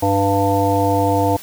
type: harmonic tone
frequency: 98.9 Hz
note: G2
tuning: 16 cents sharp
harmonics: 1 / 3 / 5 / 7 / 9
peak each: -20 / -20 / -20 / -20 / -20 dBFS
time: 0.02-1.37 s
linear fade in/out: 10 ms
effects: white hiss -37 dBFS RMS until 1.42 s